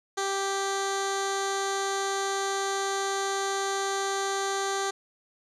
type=tone with low-pass filter; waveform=15% pulse; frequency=392 Hz; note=G4; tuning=in tune; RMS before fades=-29 dBFS; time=0.17-4.91 s; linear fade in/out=10 ms; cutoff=7100 Hz; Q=2.1; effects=none